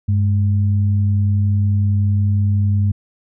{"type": "tone pair together", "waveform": "sine", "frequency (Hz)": [98.8, 209.7], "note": ["G2", "G#3"], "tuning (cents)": [14, 17], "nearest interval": "octave + minor second", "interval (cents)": 1303, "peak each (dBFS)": [-13, -24], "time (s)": [0.08, 2.92], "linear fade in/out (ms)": 10, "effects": []}